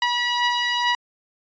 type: beating tone pair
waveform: 15% pulse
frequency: 968 / 970.3 Hz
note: B5 / B5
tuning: -35 / -31 cents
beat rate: 2.3 Hz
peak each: -14 / -20 dBFS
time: 0.02-0.95 s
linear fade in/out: 2 ms
effects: resampled to 16000 Hz